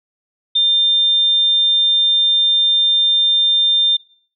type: tone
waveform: sine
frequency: 3600 Hz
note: A7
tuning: 39 cents sharp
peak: -11 dBFS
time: 0.55-3.97 s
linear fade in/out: 10 ms
effects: noise-tail reverb RT60 0.5 s tail -21 dB re dry